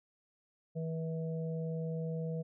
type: harmonic tone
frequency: 161.9 Hz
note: E3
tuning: 31 cents flat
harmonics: 1 / 3 / 4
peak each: -35 / -41 / -48 dBFS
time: 0.75-2.43 s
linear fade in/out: 20 ms
effects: none